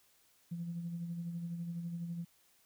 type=tone with tremolo; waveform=sine; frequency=170.4 Hz; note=F3; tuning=42 cents flat; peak=-35 dBFS; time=0.51-2.25 s; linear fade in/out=10 ms; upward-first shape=sine; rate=12 Hz; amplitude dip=45%; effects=tanh soft clip ceiling -31 dBFS + white hiss -69 dBFS RMS until 2.65 s